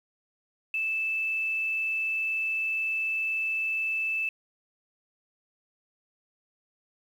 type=tone with quantisation; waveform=sine; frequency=2633 Hz; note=E7; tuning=3 cents flat; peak=-26 dBFS; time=0.74-4.29 s; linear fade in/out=2 ms; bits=9; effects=none